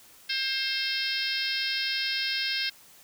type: harmonic tone with a mistuned harmonic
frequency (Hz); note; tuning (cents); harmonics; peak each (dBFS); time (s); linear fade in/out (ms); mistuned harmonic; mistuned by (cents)
531; C5; +25; 3 / 4 / 5 / 6 / 7 / 8 / 9 / 10; -35 / -35 / -35 / -35 / -35 / -35 / -35 / -35; 0.29-2.7; 10; 9; +24
effects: white hiss -54 dBFS RMS until 3.03 s